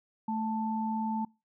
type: tone pair together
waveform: sine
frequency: 220 / 881.8 Hz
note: A3 / A5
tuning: 0 / +4 cents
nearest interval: 2 octaves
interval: 2404 cents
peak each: -31 / -33 dBFS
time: 0.28-1.25 s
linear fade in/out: 5 ms
effects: noise-tail reverb RT60 0.3 s tail -26 dB re dry